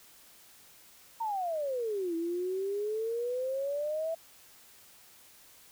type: exponential two-way sweep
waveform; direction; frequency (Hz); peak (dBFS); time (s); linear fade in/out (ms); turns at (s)
sine; down then up; 932.3 to 328.1 to 662; -30; 1.2-4.15; 10; 2.15
effects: white hiss -57 dBFS RMS until 5.71 s